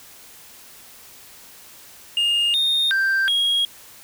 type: tone with pitch steps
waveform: sine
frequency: 2832 / 3677 / 1571 / 3285 Hz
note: F7 / A#7 / G6 / G#7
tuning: +23 / -24 / +3 / -20 cents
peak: -14 dBFS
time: 2.17-3.65 s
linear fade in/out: 2 ms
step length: 370 ms
effects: tanh soft clip ceiling -16 dBFS + white hiss -45 dBFS RMS until 4.03 s